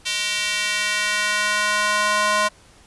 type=tone with high-pass filter sweep; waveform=square; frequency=209.2 Hz; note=G#3; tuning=13 cents sharp; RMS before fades=-21 dBFS; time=0.05-2.49 s; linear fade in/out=20 ms; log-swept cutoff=2900 to 920 Hz; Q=1.5; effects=pink hiss -51 dBFS RMS until 2.86 s + resampled to 24000 Hz